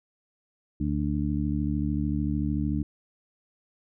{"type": "harmonic tone", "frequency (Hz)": 73.42, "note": "D2", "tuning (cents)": 0, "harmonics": [1, 2, 3, 4], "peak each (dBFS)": [-30, -30, -30, -30], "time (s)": [0.8, 2.83], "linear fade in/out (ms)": 5, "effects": []}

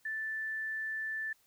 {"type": "tone", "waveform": "sine", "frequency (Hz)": 1760, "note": "A6", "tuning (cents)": 0, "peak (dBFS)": -34, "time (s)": [0.05, 1.33], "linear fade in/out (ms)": 5, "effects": ["white hiss -69 dBFS RMS until 1.46 s"]}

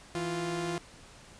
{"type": "tone pair together", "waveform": "sawtooth", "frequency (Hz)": [164.92, 349.2], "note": ["E3", "F4"], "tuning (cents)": [1, 0], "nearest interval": "octave + minor second", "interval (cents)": 1299, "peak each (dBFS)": [-32, -29], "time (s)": [0.15, 0.78], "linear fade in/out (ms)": 0, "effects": ["pink hiss -53 dBFS RMS until 1.39 s", "resampled to 22050 Hz"]}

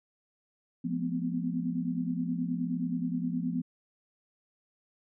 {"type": "tone cluster", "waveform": "sine", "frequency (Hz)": [173.9, 213.3, 244.9, 254.4], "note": ["F3", "G#3", "B3", "C4"], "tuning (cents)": [-7, 46, -14, -48], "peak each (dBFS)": [-33, -40, -33, -35], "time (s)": [0.84, 3.62], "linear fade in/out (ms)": 10, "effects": []}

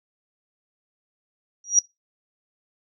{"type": "tone with exponential growth", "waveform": "sine", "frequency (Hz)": 5750, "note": "F8", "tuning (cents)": 50, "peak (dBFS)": -8, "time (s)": [1.64, 1.79], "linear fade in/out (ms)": 2, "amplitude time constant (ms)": 32, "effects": ["noise-tail reverb RT60 0.2 s tail -24 dB re dry"]}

